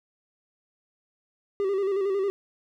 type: tone with vibrato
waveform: triangle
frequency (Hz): 392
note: G4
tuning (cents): 0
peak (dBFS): -21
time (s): 1.6-2.3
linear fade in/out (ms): 0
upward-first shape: square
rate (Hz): 11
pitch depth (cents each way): 49
effects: none